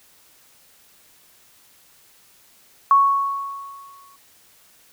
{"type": "tone with exponential decay", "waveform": "sine", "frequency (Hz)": 1108.7, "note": "C#6", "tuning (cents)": 0, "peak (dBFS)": -9, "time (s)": [2.91, 4.16], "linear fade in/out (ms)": 1, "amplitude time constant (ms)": 270, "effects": ["white hiss -54 dBFS RMS until 4.92 s"]}